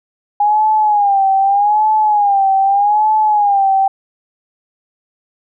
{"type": "tone with vibrato", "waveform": "sine", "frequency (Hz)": 818, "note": "G#5", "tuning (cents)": -26, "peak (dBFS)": -9, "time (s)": [0.4, 3.88], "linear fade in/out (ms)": 5, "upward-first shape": "sine", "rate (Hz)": 0.82, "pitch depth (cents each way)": 96, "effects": []}